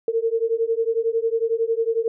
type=beating tone pair; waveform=sine; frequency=450.2 / 461.2 Hz; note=A4 / A#4; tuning=+40 / -19 cents; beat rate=11 Hz; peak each=-22 dBFS; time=0.08-2.08 s; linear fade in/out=2 ms; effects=none